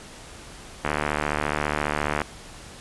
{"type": "click train", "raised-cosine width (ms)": 0.5, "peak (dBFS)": -8, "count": 103, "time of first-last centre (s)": [0.85, 2.217], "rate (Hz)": 74.6, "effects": ["pink hiss -43 dBFS RMS until 2.8 s", "resampled to 24000 Hz"]}